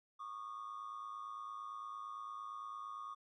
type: ring-modulated tone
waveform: triangle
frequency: 1163 Hz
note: D6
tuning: 17 cents flat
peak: -38 dBFS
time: 0.19-3.15 s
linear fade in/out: 20 ms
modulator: 54.4 Hz
effects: tanh soft clip ceiling -39 dBFS + resampled to 24000 Hz